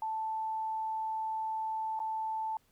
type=tone with dropouts; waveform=sine; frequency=880 Hz; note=A5; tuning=in tune; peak=-32 dBFS; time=0.02-2.57 s; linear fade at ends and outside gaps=2 ms; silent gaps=1.992-2.001 s; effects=pink hiss -70 dBFS RMS until 2.71 s